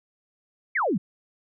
sine exponential sweep, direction down, 2349 to 155.56 Hz, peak -21 dBFS, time 0.75-0.98 s, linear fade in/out 10 ms, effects none

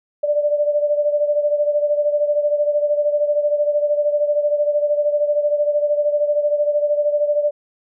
sine beating tone pair, 587.3 / 600.3 Hz, D5 / D5, 0 / +38 cents, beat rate 13 Hz, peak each -16 / -22 dBFS, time 0.23-7.51 s, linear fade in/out 10 ms, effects none

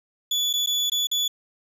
35% pulse tone with dropouts, 3441 Hz, A7, 39 cents flat, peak -19 dBFS, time 0.31-1.28 s, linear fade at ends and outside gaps 5 ms, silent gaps 0.53-0.536 / 0.662-0.671 / 0.899-0.918 / 1.071-1.114 s, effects resampled to 32000 Hz

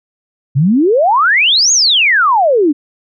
sine exponential two-way sweep, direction up then down, 125.5 to 6850 to 274.3 Hz, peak -7 dBFS, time 0.55-2.73 s, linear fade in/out 20 ms, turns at 1.72 s, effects none

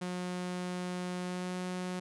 sawtooth tone with pitch glide, 180 to 181.99 Hz, F#3 to F#3, -47 to -28 cents, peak -31 dBFS, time 0.01-2 s, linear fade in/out 10 ms, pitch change +19 cents, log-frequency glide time 1.19-1.55 s, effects resampled to 24000 Hz

